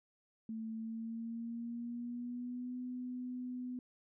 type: tone with pitch glide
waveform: sine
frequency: 222.6 to 249.9 Hz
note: A3 to B3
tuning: +20 to +21 cents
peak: -39 dBFS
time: 0.49-3.79 s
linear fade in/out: 2 ms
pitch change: +201 cents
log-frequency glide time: 0.74-2.76 s
effects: none